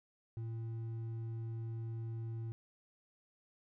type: tone with hard clipping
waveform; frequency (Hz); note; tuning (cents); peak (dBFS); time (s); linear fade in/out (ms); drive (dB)
triangle; 113.8; A#2; -41; -40; 0.37-2.52; 0; 8
effects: none